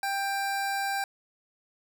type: tone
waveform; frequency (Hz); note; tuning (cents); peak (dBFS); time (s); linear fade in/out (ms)
25% pulse; 790; G5; +13; -24; 0.03-1.04; 2
effects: none